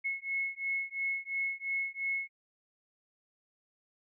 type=beating tone pair; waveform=sine; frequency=2182 / 2184.9 Hz; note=C#7 / C#7; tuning=-28 / -26 cents; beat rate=2.9 Hz; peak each=-35 / -35 dBFS; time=0.04-2.29 s; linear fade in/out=20 ms; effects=none